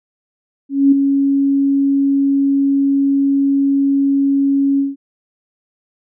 sine tone with ADSR envelope, 276.9 Hz, C#4, 2 cents flat, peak -5 dBFS, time 0.69-4.96 s, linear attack 230 ms, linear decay 8 ms, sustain -6 dB, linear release 170 ms, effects none

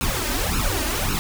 pink noise with flanger, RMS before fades -23 dBFS, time 0.01-1.19 s, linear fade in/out 0 ms, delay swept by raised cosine 0.74 to 3.34 ms, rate 1.8 Hz, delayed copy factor +1, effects none

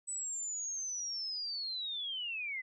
sine linear sweep, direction down, 8020 to 1994 Hz, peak -36 dBFS, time 0.07-2.62 s, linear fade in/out 20 ms, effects none

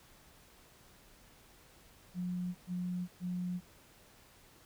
sine tone bursts, 179.3 Hz, F3, 46 cents sharp, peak -34 dBFS, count 3, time 2.14-3.61 s, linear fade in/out 50 ms, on 410 ms, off 120 ms, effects pink hiss -61 dBFS RMS until 4.65 s

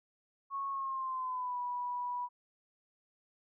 sine tone with pitch glide, 1100 to 980 Hz, C#6 to B5, -14 to -14 cents, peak -34 dBFS, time 0.5-2.29 s, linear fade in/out 50 ms, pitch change -200 cents, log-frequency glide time 0.7-1.59 s, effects none

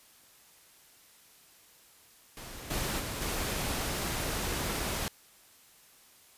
pink noise with level steps, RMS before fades -44 / -33 / -37 / -33 dBFS, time 2.37-5.08 s, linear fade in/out 0 ms, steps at 2.7 / 2.99 / 3.21 s, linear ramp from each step 10 ms, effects white hiss -59 dBFS RMS until 6.37 s + resampled to 32000 Hz

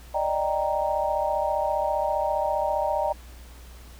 sine chord, Eb major seventh, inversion third, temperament equal, 587.3 / 622.3 / 784 / 932.3 Hz, D5 / Eb5 / G5 / Bb5, 0 / 0 / 0 / 0 cents, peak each -28 dBFS, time 0.14-3.13 s, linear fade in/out 10 ms, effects added 60 Hz sine -43 dBFS peak until 3.99 s + pink hiss -51 dBFS RMS until 3.99 s

